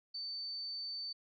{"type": "tone", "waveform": "sine", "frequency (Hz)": 4550, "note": "C#8", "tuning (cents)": 44, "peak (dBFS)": -39, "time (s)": [0.14, 1.13], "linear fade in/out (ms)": 10, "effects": []}